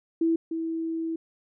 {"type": "tone pair in turn", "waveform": "sine", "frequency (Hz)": [329.1, 326.6], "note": ["E4", "E4"], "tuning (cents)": [-3, -16], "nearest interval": "unison", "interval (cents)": 13, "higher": "first", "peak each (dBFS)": [-20, -27], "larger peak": "first", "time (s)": [[0.21, 0.36], [0.51, 1.16]], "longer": "second", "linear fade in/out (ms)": 5, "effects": []}